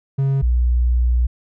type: tone pair in turn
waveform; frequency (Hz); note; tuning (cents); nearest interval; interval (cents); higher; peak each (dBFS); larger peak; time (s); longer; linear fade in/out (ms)
triangle / sine; 136.4 / 60.62; C#3 / B1; -28 / -32; octave + major second; 1404; first; -13; neither; 0.18-0.42 / 0.42-1.27; second; 10
effects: none